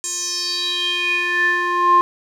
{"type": "tone with band-pass filter sweep", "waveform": "square", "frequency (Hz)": 352.8, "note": "F4", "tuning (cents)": 18, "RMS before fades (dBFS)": -19, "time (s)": [0.04, 2.01], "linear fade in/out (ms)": 0, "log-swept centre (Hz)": [7400, 1000], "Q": 5.8, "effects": []}